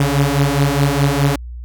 sawtooth beating tone pair, 138.59 / 143.39 Hz, C#3 / D3, 0 / -41 cents, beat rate 4.8 Hz, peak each -12 dBFS, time 0-1.36 s, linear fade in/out 5 ms, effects added 60 Hz sine -27 dBFS peak until 1.64 s

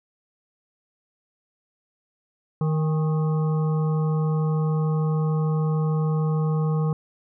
harmonic tone with a mistuned harmonic, 155.56 Hz, D#3, in tune, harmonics 1 / 3 / 5 / 7 / 8, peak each -20 / -31 / -38 / -38 / -42 dBFS, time 2.61-6.93 s, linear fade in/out 2 ms, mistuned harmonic 5, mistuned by +58 cents, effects none

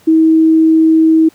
sine tone, 320.4 Hz, E4, 49 cents flat, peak -5 dBFS, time 0.07-1.29 s, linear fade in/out 10 ms, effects pink hiss -47 dBFS RMS until 1.34 s + high-pass 100 Hz 12 dB/octave

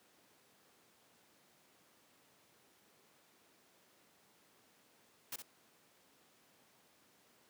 white noise with echo, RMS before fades -42 dBFS, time 5.32-5.36 s, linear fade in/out 5 ms, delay 63 ms, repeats 1, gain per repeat -7 dB, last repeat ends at 5.423 s, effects pink hiss -68 dBFS RMS until 7.49 s + high-pass 200 Hz 12 dB/octave

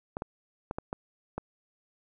clicks, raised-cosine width 1 ms, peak -19 dBFS, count 6, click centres 0.169 / 0.221 / 0.711 / 0.785 / 0.929 / 1.38 s, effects none

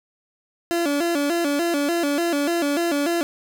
30% pulse tone with vibrato, 312.7 Hz, D#4, 9 cents sharp, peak -17 dBFS, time 0.71-3.23 s, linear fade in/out 0 ms, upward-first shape square, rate 3.4 Hz, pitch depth 150 cents each way, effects none

